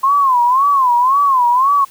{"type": "tone with vibrato", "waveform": "sine", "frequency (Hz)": 1046.5, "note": "C6", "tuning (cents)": 0, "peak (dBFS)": -9, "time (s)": [0.03, 1.85], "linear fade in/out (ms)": 10, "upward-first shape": "sine", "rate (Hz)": 1.9, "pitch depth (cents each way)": 160, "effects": ["white hiss -44 dBFS RMS until 1.9 s"]}